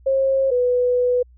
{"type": "tone pair in turn", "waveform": "sine", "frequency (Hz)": [537, 494.3], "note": ["C5", "B4"], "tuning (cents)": [45, 1], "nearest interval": "minor second", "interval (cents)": 144, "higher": "first", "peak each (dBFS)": -15, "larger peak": "neither", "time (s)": [[0.06, 0.51], [0.51, 1.23]], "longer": "second", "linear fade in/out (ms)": 10, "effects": ["added 61 Hz sine -46 dBFS peak until 1.37 s"]}